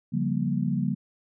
sine chord, G half-diminished seventh, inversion second, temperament just, 141.12 / 176.4 / 196 / 235.2 Hz, Db3 / F3 / G3 / Bb3, +31 / +18 / 0 / +16 cents, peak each -29 dBFS, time 0.12-0.95 s, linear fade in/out 20 ms, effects none

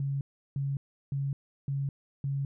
sine tone bursts, 138.59 Hz, C#3, in tune, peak -28 dBFS, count 5, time 0-2.45 s, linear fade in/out 2 ms, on 210 ms, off 350 ms, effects none

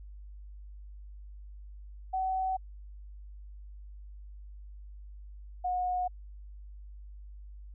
sine tone pair in turn, 755 / 726.4 Hz, F#5 / F#5, +35 / -32 cents, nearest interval minor second, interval 67 cents, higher first, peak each -28 dBFS, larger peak neither, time 2.13-2.57 / 5.64-6.08 s, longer neither, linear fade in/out 10 ms, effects added 50 Hz sine -44 dBFS peak until 7.74 s

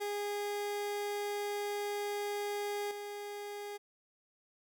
30% pulse tone with level steps, 410.4 Hz, G#4, 21 cents flat, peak -32 / -38 dBFS, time 0-3.78 s, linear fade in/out 20 ms, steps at 2.91 s, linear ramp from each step 2 ms, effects none

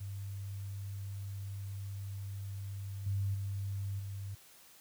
sine tone with level steps, 98.7 Hz, G2, 12 cents sharp, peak -38 / -30 / -34 / -38 dBFS, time 0-4.35 s, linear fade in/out 10 ms, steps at 3.06 / 3.34 / 3.99 s, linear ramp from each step 5 ms, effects white hiss -59 dBFS RMS until 4.8 s + high-pass 60 Hz 12 dB/octave

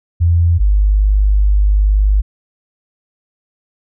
sine tone pair in turn, 85 / 50.54 Hz, F2 / G#1, -46 / -46 cents, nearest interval major sixth, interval 900 cents, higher first, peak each -8 dBFS, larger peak neither, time 0.2-0.59 / 0.59-2.22 s, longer second, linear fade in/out 20 ms, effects none

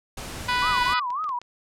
pink noise, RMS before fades -35 dBFS, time 0.17-0.94 s, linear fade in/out 5 ms
harmonic tone, 493.9 Hz, B4, in tune, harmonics 2 / 3 / 4 / 5 / 6 / 7 / 8 / 9 / 10, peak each -24 / -28 / -30 / -32 / -34 / -35 / -36 / -37 / -38 dBFS, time 0.48-1 s, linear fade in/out 10 ms
sine tone with vibrato, 1108.7 Hz, C#6, in tune, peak -25 dBFS, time 0.62-1.39 s, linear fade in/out 5 ms, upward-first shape sine, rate 3.7 Hz, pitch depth 240 cents each way
clicks, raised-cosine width 0.2 ms, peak -27 dBFS, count 6, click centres 0.859 / 0.981 / 1.104 / 1.242 / 1.292 / 1.416 s
effects low-pass 11000 Hz 12 dB/octave

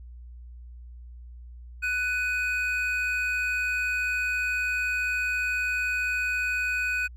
triangle tone pair together, 1488 / 2503 Hz, F#6 / D#7, +9 / +10 cents, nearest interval major sixth, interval 901 cents, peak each -26 dBFS, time 1.82-7.08 s, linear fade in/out 20 ms, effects added 60 Hz sine -41 dBFS peak until 7.16 s

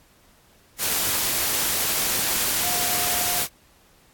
sine tone in noise, 713 Hz, F5, 36 cents sharp, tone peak -32 dBFS, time 2.6-3.45 s, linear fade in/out 50 ms, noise white, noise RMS -23 dBFS, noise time 0.78-3.48 s, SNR -12 dB, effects pink hiss -57 dBFS RMS until 4.13 s + AAC 64 kbps

